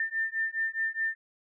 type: beating tone pair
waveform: sine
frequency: 1793 / 1797.8 Hz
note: A6 / A6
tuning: +32 / +37 cents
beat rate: 4.8 Hz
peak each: -31 dBFS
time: 0-1.15 s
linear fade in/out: 2 ms
effects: none